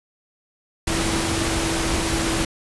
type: tone in noise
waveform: sine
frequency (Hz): 329.6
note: E4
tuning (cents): 0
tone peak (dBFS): -26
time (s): 0.87-2.45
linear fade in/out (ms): 5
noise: pink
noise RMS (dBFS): -23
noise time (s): 0.87-2.45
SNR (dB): -6
effects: resampled to 24000 Hz